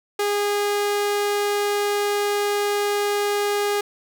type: tone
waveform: sawtooth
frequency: 410 Hz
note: G#4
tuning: 22 cents flat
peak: -16 dBFS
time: 0.19-3.81 s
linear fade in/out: 5 ms
effects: none